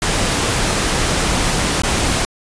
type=noise with dropouts; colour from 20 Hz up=pink; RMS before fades=-17 dBFS; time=0.02-2.25 s; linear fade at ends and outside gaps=1 ms; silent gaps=1.82-1.835 s; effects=resampled to 22050 Hz